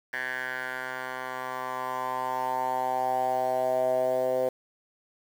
10% pulse tone with band-pass filter sweep, 128.6 Hz, C3, 30 cents flat, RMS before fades -29 dBFS, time 0.13-4.49 s, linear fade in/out 5 ms, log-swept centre 1700 to 550 Hz, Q 6, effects 8-bit

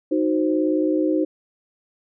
sine chord, C diminished, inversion first, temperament equal, 311.1 / 370 / 523.3 Hz, Eb4 / Gb4 / C5, 0 / 0 / 0 cents, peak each -19 / -24 / -25 dBFS, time 0.11-1.25 s, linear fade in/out 10 ms, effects none

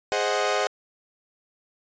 sawtooth chord, Ab dominant seventh, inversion none, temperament equal, 415.3 / 523.3 / 622.3 / 740 Hz, Ab4 / C5 / Eb5 / Gb5, 0 / 0 / 0 / 0 cents, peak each -24 dBFS, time 0.12-0.67 s, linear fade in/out 0 ms, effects resampled to 16000 Hz

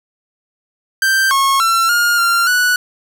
45% pulse tone with pitch steps, 1567 / 1091 / 1349 / 1418 / 1384 / 1476 Hz, G6 / C#6 / E6 / F6 / F6 / F#6, -1 / -28 / +40 / +26 / -16 / -5 cents, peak -11 dBFS, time 1.02-2.76 s, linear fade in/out 2 ms, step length 290 ms, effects none

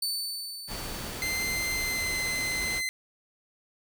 sawtooth tone with exponential decay, 4520 Hz, C#8, 33 cents sharp, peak -24 dBFS, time 0.02-2.09 s, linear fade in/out 5 ms, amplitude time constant 450 ms
pink noise, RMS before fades -37 dBFS, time 0.67-2.82 s, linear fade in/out 50 ms
sawtooth tone with pitch glide, 2078 to 2058 Hz, C7 to C7, -12 to -29 cents, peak -25 dBFS, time 1.22-2.89 s, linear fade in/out 0 ms, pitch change -17 cents, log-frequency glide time 1.74-2.13 s
effects none

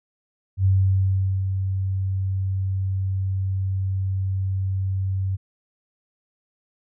sine tone with ADSR envelope, 95.6 Hz, G2, 43 cents flat, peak -14 dBFS, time 0.57-5.37 s, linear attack 80 ms, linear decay 790 ms, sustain -7 dB, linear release 23 ms, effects none

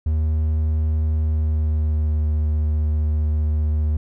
triangle tone with pitch glide, 77.78 to 76.27 Hz, D#2 to D#2, 0 to -34 cents, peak -15 dBFS, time 0.06-3.97 s, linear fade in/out 5 ms, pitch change -34 cents, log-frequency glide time 1.22-2.24 s, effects none

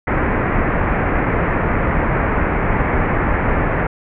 pink low-pass noise, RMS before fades -17 dBFS, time 0.07-3.87 s, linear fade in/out 5 ms, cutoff 2200 Hz, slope 48 dB/octave, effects none

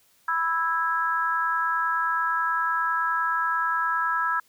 sine chord, E major, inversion second, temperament just, 988.9 / 1318.5 / 1648.1 Hz, B5 / E6 / G#6, +2 / 0 / -14 cents, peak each -28 / -25 / -27 dBFS, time 0.28-4.4 s, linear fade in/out 5 ms, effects white hiss -62 dBFS RMS until 4.48 s

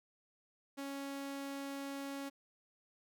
sawtooth tone, 277.2 Hz, C#4, in tune, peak -37 dBFS, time 0.77-2.3 s, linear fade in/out 20 ms, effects none

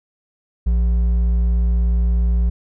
triangle tone with hard clipping, 58.4 Hz, A#1, 4 cents sharp, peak -15 dBFS, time 0.66-2.5 s, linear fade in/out 10 ms, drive 8 dB, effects none

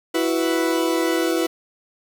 40% pulse chord, E suspended second, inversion none, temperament equal, 329.6 / 370 / 493.9 Hz, E4 / F#4 / B4, 0 / 0 / 0 cents, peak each -20 / -24 / -24 dBFS, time 0.14-1.47 s, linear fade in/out 10 ms, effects 8-bit

